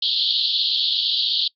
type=band-pass noise; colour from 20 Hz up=white; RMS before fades=-21 dBFS; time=0.02-1.48 s; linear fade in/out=5 ms; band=3100 to 4500 Hz; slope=96 dB/octave; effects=noise-tail reverb RT60 0.1 s tail -24 dB re dry